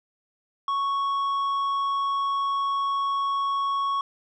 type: tone with tanh clipping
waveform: sine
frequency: 1108.7 Hz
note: C#6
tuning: in tune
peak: -24 dBFS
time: 0.68-4.01 s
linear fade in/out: 2 ms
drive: 6 dB
effects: none